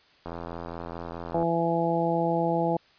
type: click train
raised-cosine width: 1 ms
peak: -22 dBFS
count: 100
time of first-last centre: 0.26-1.427 s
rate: 84.8 Hz
type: harmonic tone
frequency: 167.7 Hz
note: E3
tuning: 30 cents sharp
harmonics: 1 / 2 / 3 / 4 / 5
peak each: -29 / -29 / -29 / -29 / -29 dBFS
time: 1.34-2.77 s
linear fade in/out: 5 ms
effects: white hiss -59 dBFS RMS until 2.98 s + resampled to 11025 Hz